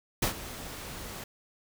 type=noise with ADSR envelope; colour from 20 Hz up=pink; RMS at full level=-25 dBFS; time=0.22-1.24 s; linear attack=7 ms; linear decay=100 ms; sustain=-16 dB; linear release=4 ms; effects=none